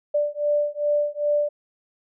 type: beating tone pair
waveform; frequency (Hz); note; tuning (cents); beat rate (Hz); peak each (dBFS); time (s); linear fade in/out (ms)
sine; 587.3 / 589.8; D5 / D5; 0 / +7; 2.5; -23 / -23; 0.14-1.49; 10
effects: none